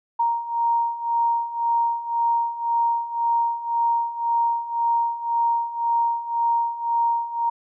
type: beating tone pair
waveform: sine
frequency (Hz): 932.3 / 934.2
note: A#5 / A#5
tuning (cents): 0 / +3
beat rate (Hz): 1.9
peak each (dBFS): -25 / -21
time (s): 0.19-7.5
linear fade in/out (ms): 10
effects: none